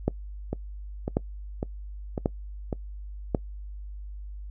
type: two click trains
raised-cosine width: 2 ms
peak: -15 / -9 dBFS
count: 5 / 4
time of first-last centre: 0.53-2.728 / 0.08-3.348 s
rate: 1.82 / 0.918 Hz
effects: noise-tail reverb RT60 0.1 s tail -23 dB re dry + added 50 Hz sine -36 dBFS peak until 4.5 s